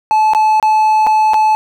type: tone with dropouts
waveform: triangle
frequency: 865 Hz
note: A5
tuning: 30 cents flat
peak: -6 dBFS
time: 0.11-1.55 s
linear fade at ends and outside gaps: 0 ms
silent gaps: 0.335-0.349 / 0.599-0.627 / 1.066-1.07 / 1.335-1.342 s
effects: none